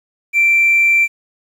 triangle tone, 2349 Hz, D7, in tune, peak -6 dBFS, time 0.33-1.08 s, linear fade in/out 50 ms, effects tanh soft clip ceiling -6 dBFS + 8-bit

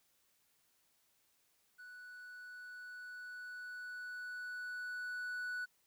triangle tone with level ramp, 1480 Hz, F#6, in tune, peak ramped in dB -49 to -36 dBFS, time 1.78-5.66 s, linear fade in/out 20 ms, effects white hiss -75 dBFS RMS until 5.86 s

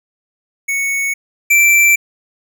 square tone pair in turn, 2217 / 2341 Hz, C#7 / D7, 0 / -6 cents, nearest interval minor second, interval 94 cents, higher second, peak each -16 / -8 dBFS, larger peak second, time 0.68-1.14 / 1.5-1.96 s, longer neither, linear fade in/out 10 ms, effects none

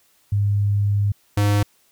sine / square tone pair in turn, 101.8 / 102.57 Hz, G#2 / G#2, -34 / -21 cents, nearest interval unison, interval 13 cents, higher second, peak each -16 dBFS, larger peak neither, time 0.32-1.12 / 1.37-1.63 s, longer first, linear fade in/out 5 ms, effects white hiss -60 dBFS RMS until 1.91 s

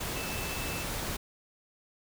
sine tone in noise, 2639 Hz, E7, 1 cent sharp, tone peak -41 dBFS, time 0.15-0.84 s, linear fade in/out 10 ms, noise pink, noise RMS -35 dBFS, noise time 0-1.17 s, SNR -9 dB, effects none

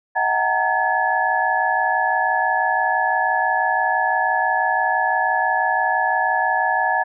sine tone cluster, 634 / 745 / 811 / 922 / 1707 Hz, D#5 / F#5 / G#5 / A#5 / G#6, +32 / +12 / -41 / -19 / +47 cents, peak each -29 / -21 / -27 / -22 / -21 dBFS, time 0.15-7.04 s, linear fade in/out 20 ms, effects none

